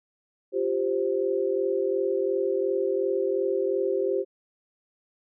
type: chord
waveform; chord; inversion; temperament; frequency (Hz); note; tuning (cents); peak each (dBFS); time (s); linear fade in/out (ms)
sine; F suspended second; none; equal; 349.2 / 392 / 523.3; F4 / G4 / C5; 0 / 0 / 0; -30 / -25 / -28; 0.52-4.25; 50
effects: none